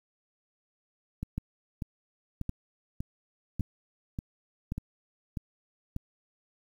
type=two click trains; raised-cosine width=5 ms; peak=-19 / -21 dBFS; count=4 / 9; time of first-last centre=1.38-4.721 / 1.23-5.964 s; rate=0.898 / 1.69 Hz; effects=9-bit